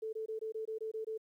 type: tone bursts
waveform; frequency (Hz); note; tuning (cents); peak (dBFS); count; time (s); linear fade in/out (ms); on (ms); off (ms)
sine; 440; A4; 0; -36; 9; 0.02-1.178; 10; 110; 21
effects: 12-bit